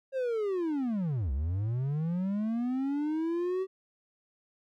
triangle linear two-way sweep, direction down then up, 543 to 62.8 to 384.6 Hz, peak -26 dBFS, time 0.12-3.67 s, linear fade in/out 50 ms, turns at 1.32 s, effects none

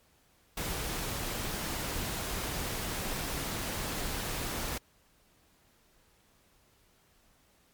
pink noise, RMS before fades -35 dBFS, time 0.57-4.78 s, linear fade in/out 5 ms, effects pink hiss -66 dBFS RMS until 7.73 s + MP3 96 kbps

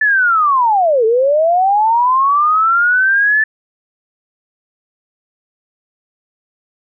sine linear two-way sweep, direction down then up, 1760 to 431.7 to 1760 Hz, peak -9 dBFS, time 0.01-3.44 s, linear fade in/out 5 ms, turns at 1.05 s, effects none

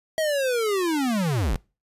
square linear sweep, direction down, 645 to 34.87 Hz, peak -22 dBFS, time 0.18-1.56 s, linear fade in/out 0 ms, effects noise-tail reverb RT60 0.3 s tail -24 dB re dry + resampled to 32000 Hz

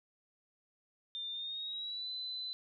sine tone with pitch glide, 3601 to 4019 Hz, A7 to B7, +39 to +30 cents, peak -38 dBFS, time 1.15-2.53 s, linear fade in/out 0 ms, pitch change +191 cents, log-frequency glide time 1.32-2.1 s, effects none

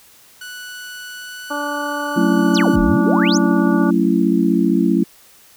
sawtooth tone with pitch glide, 1480 to 1489.4 Hz, F#6 to F#6, 0 to +11 cents, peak -27 dBFS, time 0.41-2.76 s, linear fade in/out 5 ms, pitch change +11 cents, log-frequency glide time 1.15-1.65 s
harmonic tone, 290.8 Hz, D4, 17 cents flat, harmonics 1 / 2 / 3 / 4 / 5, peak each -27 / -27 / -27 / -27 / -27 dBFS, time 1.5-3.91 s, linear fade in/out 10 ms
sine chord, F# minor seventh, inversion none, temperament just, 185 / 222 / 277.5 / 333 Hz, F#3 / A3 / C#4 / E4, 0 / +16 / +2 / +18 cents, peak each -18 dBFS, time 2.16-5.04 s, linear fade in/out 10 ms
sine exponential two-way sweep, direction down then up, 7290 to 34.33 to 7290 Hz, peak -19 dBFS, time 2.54-3.38 s, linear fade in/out 10 ms, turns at 2.81 s
effects white hiss -48 dBFS RMS until 5.56 s

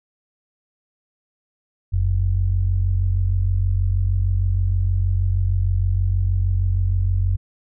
sine tone pair together, 46.12 / 92.5 Hz, F#1 / F#2, -5 / 0 cents, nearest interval octave, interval 1205 cents, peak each -20 / -18 dBFS, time 1.92-7.37 s, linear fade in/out 20 ms, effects none

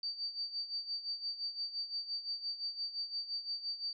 sine tone with tremolo, 4621 Hz, D8, 29 cents flat, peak -34 dBFS, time 0.03-3.93 s, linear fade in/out 2 ms, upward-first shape sine, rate 5.8 Hz, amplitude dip 75%, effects none

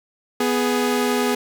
sawtooth tone pair together, 247.6 / 416.4 Hz, B3 / G#4, +5 / +5 cents, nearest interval major sixth, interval 900 cents, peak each -17 dBFS, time 0.4-1.35 s, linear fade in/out 5 ms, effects none

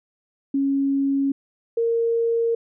sine tone pair in turn, 275.6 / 462.2 Hz, C#4 / A#4, -10 / -15 cents, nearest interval major sixth, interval 895 cents, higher second, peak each -18 dBFS, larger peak neither, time 0.54-1.32 / 1.77-2.55 s, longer neither, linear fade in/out 5 ms, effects none

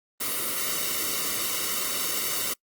white noise with comb filter, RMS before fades -28 dBFS, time 0.2-2.54 s, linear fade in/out 10 ms, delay 1.2 ms, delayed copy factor -0.75, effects noise-tail reverb RT60 0.1 s tail -25 dB re dry + Opus 32 kbps

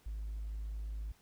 sine tone with hard clipping, 52.7 Hz, G#1, 26 cents sharp, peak -38 dBFS, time 0.06-1.12 s, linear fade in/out 5 ms, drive 1 dB, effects pink hiss -67 dBFS RMS until 1.21 s

